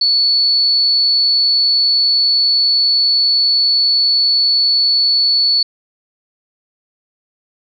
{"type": "tone", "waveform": "sine", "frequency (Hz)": 4435, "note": "C#8", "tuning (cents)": 0, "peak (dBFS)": -10, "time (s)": [0.01, 5.63], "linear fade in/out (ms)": 5, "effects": []}